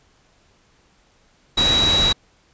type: tone in noise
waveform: sine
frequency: 3878 Hz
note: B7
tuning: 32 cents flat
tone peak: -15 dBFS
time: 1.57-2.13 s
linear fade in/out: 10 ms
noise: pink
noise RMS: -22 dBFS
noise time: 1.57-2.13 s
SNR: +4 dB
effects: pink hiss -58 dBFS RMS until 2.53 s + resampled to 16000 Hz